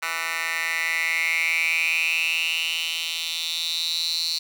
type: tone with high-pass filter sweep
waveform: 10% pulse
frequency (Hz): 164.81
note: E3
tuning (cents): 0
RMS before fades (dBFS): -25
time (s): 0.02-4.39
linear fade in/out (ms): 10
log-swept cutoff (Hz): 1600 to 4300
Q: 7.9
effects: none